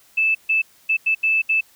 sine tone bursts at uneven times, 2629 Hz, E7, 5 cents flat, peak -15 dBFS, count 6, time 0.17-0.35 / 0.49-0.62 / 0.89-0.97 / 1.06-1.15 / 1.23-1.42 / 1.49-1.61 s, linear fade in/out 10 ms, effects white hiss -54 dBFS RMS until 1.75 s

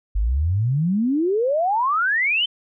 sine exponential sweep, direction up, 47 to 3136 Hz, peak -17 dBFS, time 0.15-2.46 s, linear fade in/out 10 ms, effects none

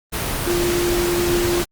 sine tone in noise, 348.9 Hz, F4, 2 cents flat, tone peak -18 dBFS, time 0.46-1.63 s, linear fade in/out 20 ms, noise pink, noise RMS -23 dBFS, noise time 0.12-1.65 s, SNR +2 dB, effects Opus 32 kbps

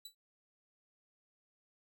sawtooth tone with exponential decay, 3951 Hz, B7, in tune, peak -40 dBFS, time 0.05-0.15 s, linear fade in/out 5 ms, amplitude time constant 21 ms, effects none

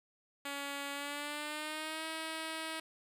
5% pulse tone with pitch glide, 281.9 to 320.1 Hz, C#4 to D#4, +29 to +49 cents, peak -27 dBFS, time 0.45-2.8 s, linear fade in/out 5 ms, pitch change +220 cents, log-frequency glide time 0.92-2.06 s, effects resampled to 32000 Hz

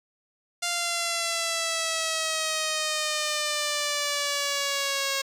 5% pulse exponential sweep, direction down, 698.5 to 545 Hz, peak -14 dBFS, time 0.62-5.22 s, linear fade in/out 10 ms, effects resampled to 32000 Hz

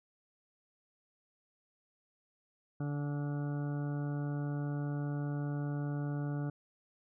harmonic tone with a mistuned harmonic, 145 Hz, D3, 22 cents flat, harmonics 1 / 2 / 3 / 4 / 5 / 6 / 8 / 9 / 10, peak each -34 / -40 / -49 / -50 / -52 / -56 / -57 / -59 / -54 dBFS, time 2.8-6.5 s, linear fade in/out 5 ms, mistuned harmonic 6, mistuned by -19 cents, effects none

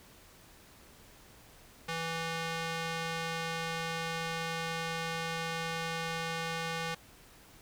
square tone with band-pass filter, 164.81 Hz, E3, in tune, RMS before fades -36 dBFS, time 1.88-6.95 s, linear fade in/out 10 ms, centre 2400 Hz, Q 0.55, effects pink hiss -57 dBFS RMS until 7.61 s

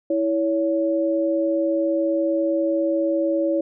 sine tone pair together, 327.5 / 562.1 Hz, E4 / C#5, -11 / +24 cents, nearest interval major sixth, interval 935 cents, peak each -21 dBFS, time 0.1-3.61 s, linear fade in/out 5 ms, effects none

